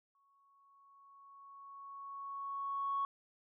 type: tone with exponential growth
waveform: sine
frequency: 1108.7 Hz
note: C#6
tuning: in tune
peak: -31 dBFS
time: 0.15-3.05 s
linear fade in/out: 1 ms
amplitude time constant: 630 ms
effects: tanh soft clip ceiling -27 dBFS